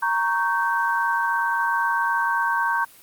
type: chord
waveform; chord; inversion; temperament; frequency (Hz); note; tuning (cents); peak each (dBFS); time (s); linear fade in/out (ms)
sine; G diminished; first; equal with one note detuned; 932.3 / 1108.7 / 1551.8; Bb5 / Db6 / G6; 0 / 0 / -18; -23 / -25 / -23; 0.02-2.85; 10
effects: white hiss -49 dBFS RMS until 3.02 s + Opus 24 kbps